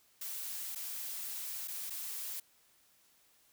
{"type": "noise with dropouts", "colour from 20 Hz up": "blue", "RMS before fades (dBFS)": -41, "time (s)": [0.21, 2.4], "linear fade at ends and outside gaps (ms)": 5, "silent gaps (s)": [[0.75, 0.757], [1.676, 1.681], [1.899, 1.904]], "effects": ["white hiss -68 dBFS RMS until 3.52 s"]}